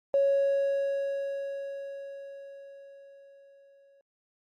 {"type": "tone with exponential decay", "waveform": "triangle", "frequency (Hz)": 554.4, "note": "C#5", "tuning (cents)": 0, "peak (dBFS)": -16, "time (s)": [0.14, 4.01], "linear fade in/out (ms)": 1, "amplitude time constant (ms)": 840, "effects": ["tanh soft clip ceiling -18 dBFS", "MP3 64 kbps"]}